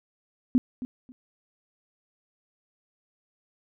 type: tone with echo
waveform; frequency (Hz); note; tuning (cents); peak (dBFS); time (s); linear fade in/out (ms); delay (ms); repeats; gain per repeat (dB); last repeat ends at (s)
sine; 251.4; B3; +31; -16; 0.55-0.58; 0; 270; 2; -14; 1.12
effects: none